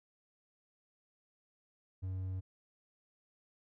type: tone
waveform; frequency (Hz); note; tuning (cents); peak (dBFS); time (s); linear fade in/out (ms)
triangle; 93.6; F#2; +20; -34; 2.02-2.41; 20
effects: none